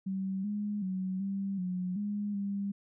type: tone with pitch steps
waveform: sine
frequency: 191.6 / 207.2 / 187.3 / 196.2 / 182 / 205.8 / 199.7 Hz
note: G3 / G#3 / F#3 / G3 / F#3 / G#3 / G3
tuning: -39 / -4 / +21 / +2 / -28 / -16 / +32 cents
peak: -31 dBFS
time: 0.06-2.72 s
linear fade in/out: 10 ms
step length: 380 ms
effects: none